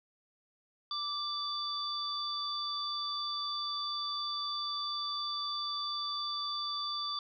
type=tone cluster; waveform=sine; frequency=1175 / 3496 / 4636 Hz; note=D6 / A7 / D8; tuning=+1 / -12 / -23 cents; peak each=-38 / -38 / -38 dBFS; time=0.91-7.19 s; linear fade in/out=2 ms; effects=none